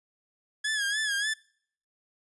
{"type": "tone with vibrato", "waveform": "sawtooth", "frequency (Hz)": 1679, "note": "G#6", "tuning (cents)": 18, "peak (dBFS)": -23, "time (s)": [0.64, 1.34], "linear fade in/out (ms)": 10, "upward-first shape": "sine", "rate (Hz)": 3.4, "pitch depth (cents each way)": 80, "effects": ["noise-tail reverb RT60 0.6 s tail -24 dB re dry", "resampled to 24000 Hz"]}